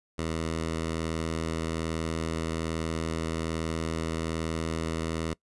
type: tone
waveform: 10% pulse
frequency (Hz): 81.2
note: E2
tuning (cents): -26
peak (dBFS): -21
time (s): 0.18-5.34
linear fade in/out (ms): 10
effects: noise-tail reverb RT60 0.1 s tail -23 dB re dry + resampled to 24000 Hz